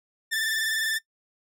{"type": "tone with vibrato", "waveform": "sawtooth", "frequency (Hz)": 1766, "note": "A6", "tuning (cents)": 6, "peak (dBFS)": -21, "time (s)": [0.31, 0.99], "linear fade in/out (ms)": 20, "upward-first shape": "square", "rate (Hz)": 20, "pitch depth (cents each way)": 32, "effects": ["noise-tail reverb RT60 0.1 s tail -20 dB re dry"]}